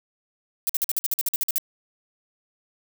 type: noise bursts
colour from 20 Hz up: violet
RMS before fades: -23 dBFS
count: 13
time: 0.67-1.582 s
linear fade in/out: 0 ms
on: 24 ms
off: 50 ms
effects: none